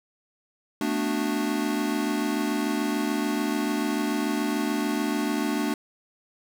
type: chord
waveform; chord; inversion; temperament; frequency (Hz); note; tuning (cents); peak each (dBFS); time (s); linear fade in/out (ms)
square; B minor seventh; third; equal; 220 / 246.9 / 293.7 / 370; A3 / B3 / D4 / F#4; 0 / 0 / 0 / 0; -30 / -33 / -28 / -34; 0.81-5.74; 2
effects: none